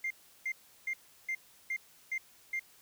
sine tone bursts, 2100 Hz, C7, 6 cents sharp, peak -30 dBFS, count 7, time 0.04-2.595 s, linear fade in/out 5 ms, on 65 ms, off 350 ms, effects tanh soft clip ceiling -29 dBFS + white hiss -61 dBFS RMS until 2.81 s

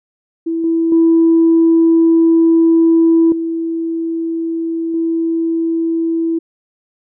sine tone with level steps, 329.6 Hz, E4, in tune, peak -15 / -11 / -6 / -16 / -13 dBFS, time 0.46-6.39 s, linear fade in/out 10 ms, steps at 0.64 / 0.92 / 3.32 / 4.94 s, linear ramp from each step 2 ms, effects tanh soft clip ceiling -3 dBFS

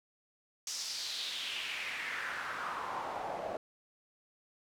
pink noise with band-pass filter sweep, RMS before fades -39 dBFS, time 0.67-3.57 s, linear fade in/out 2 ms, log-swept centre 6000 to 590 Hz, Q 3.1, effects none

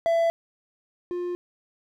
triangle tone pair in turn, 668 / 353.9 Hz, E5 / F4, +23 / +23 cents, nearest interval major seventh, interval 1100 cents, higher first, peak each -17 / -25 dBFS, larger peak first, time 0.06-0.3 / 1.11-1.35 s, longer neither, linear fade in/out 0 ms, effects none

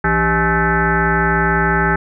sine tone with frequency modulation, 851 Hz, G#5, 42 cents sharp, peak -12 dBFS, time 0.04-1.96 s, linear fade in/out 5 ms, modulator 228 Hz, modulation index 4.1, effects none

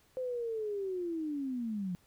sine linear sweep, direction down, 519 to 173 Hz, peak -33 dBFS, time 0.17-1.95 s, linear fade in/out 0 ms, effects pink hiss -67 dBFS RMS until 2.06 s

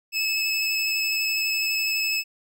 25% pulse tone with vibrato, 2599 Hz, E7, 25 cents flat, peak -19 dBFS, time 0.12-2.24 s, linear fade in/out 50 ms, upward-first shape sine, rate 12 Hz, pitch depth 12 cents each way, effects none

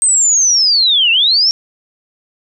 sine linear two-way sweep, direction down then up, 8400 to 2641 to 5590 Hz, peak -8 dBFS, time 0.02-1.51 s, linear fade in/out 0 ms, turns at 1.11 s, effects none

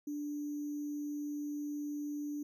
sine tone with sample-and-hold, 293.7 Hz, D4, in tune, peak -36 dBFS, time 0.07-2.43 s, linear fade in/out 5 ms, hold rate 6300 Hz, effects none

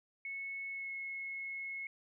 sine tone with pitch glide, 2200 to 2179 Hz, C#7 to C#7, -14 to -30 cents, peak -39 dBFS, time 0.25-1.87 s, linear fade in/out 2 ms, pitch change -16 cents, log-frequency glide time 0.7-0.92 s, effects none

